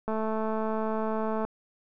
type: click train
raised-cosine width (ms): 1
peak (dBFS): -18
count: 301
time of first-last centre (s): 0.08-1.45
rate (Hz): 219
effects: none